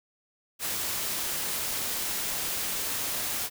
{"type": "noise", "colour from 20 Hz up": "white", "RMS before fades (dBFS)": -31, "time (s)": [0.59, 3.5], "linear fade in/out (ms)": 50, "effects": []}